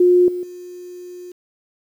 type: tone with level steps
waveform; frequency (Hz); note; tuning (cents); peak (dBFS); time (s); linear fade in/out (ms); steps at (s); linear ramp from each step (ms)
sine; 357.8; F4; +42; -9 / -22 / -32; 0-1.32; 5; 0.28 / 0.43; 2
effects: 8-bit